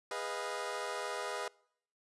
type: chord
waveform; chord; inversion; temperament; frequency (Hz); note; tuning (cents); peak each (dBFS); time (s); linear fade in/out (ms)
20% pulse; F half-diminished seventh; first; equal with one note detuned; 410.3 / 493.9 / 622.3 / 698.5; Ab4 / Cb5 / Eb5 / F5; -21 / 0 / 0 / 0; -38 / -36 / -37 / -40; 0.11-1.48; 2
effects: noise-tail reverb RT60 0.7 s tail -25 dB re dry + resampled to 24000 Hz